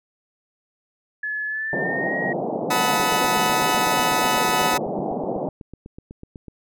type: tone with pitch glide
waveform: sine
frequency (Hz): 1712 to 1888.6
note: A6 to A#6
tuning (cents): -48 to +22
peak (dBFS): -24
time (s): 1.23-2.33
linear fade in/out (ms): 5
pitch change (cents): +170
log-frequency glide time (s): 1.47-2.15
type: band-pass noise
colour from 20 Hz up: white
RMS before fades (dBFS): -26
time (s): 1.73-5.49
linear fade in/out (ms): 2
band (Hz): 140 to 790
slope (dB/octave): 48
type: chord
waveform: sawtooth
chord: B dominant seventh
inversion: second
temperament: equal with one note detuned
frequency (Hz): 740 / 880 / 987.8 / 1275.8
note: F#5 / A5 / B5 / D#6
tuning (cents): 0 / 0 / 0 / +43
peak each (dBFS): -21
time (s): 2.7-4.78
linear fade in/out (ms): 10
type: click train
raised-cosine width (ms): 3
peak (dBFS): -25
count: 29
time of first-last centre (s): 3-6.483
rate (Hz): 8.04
effects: none